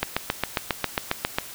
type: click train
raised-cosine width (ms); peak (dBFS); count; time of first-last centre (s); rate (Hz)
0.3; -5; 11; 0.03-1.385; 7.38
effects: white hiss -40 dBFS RMS until 1.54 s